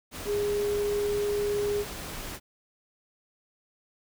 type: tone in noise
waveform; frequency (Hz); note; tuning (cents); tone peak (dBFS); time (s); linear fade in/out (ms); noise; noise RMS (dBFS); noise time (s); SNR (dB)
sine; 411.1; G#4; -18; -25; 0.25-1.85; 50; pink; -38; 0.11-2.4; +10
effects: none